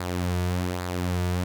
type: tone with flanger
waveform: sawtooth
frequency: 89.6 Hz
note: F2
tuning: 45 cents sharp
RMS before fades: -27 dBFS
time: 0-1.44 s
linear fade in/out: 5 ms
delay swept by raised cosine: 0.33 to 3.83 ms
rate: 1.2 Hz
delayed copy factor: -0.5
effects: none